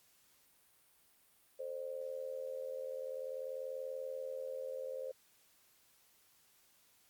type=tone with amplitude modulation; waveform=sine; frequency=524 Hz; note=C5; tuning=2 cents sharp; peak=-36 dBFS; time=1.59-5.12 s; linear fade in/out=10 ms; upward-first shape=sine; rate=80.5 Hz; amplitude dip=80%; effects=white hiss -69 dBFS RMS until 7.09 s + Opus 48 kbps